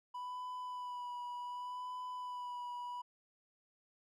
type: tone with vibrato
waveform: triangle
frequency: 987.8 Hz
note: B5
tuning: in tune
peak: -39 dBFS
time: 0.14-3.02 s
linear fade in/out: 10 ms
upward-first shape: sine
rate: 0.67 Hz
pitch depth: 22 cents each way
effects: none